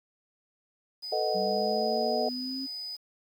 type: tone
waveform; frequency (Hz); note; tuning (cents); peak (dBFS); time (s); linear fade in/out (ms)
sine; 4978; D#8; 0; -35; 1.02-2.97; 20
type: chord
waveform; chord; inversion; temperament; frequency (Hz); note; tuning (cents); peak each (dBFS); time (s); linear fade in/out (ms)
sine; B dominant seventh; third; equal; 440 / 493.9 / 622.3 / 740; A4 / B4 / D#5 / F#5; 0 / 0 / 0 / 0; -31 / -35 / -30 / -31; 1.12-2.29; 5
type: linear sweep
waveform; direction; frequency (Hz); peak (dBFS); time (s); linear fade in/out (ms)
sine; up; 190.6 to 269.3; -34; 1.34-2.67; 20
effects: 9-bit